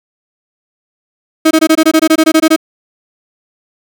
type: tone bursts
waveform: 35% pulse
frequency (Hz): 317.7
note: D#4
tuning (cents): +36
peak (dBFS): -3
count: 14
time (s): 1.45-2.563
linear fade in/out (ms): 10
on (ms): 60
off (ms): 21
effects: none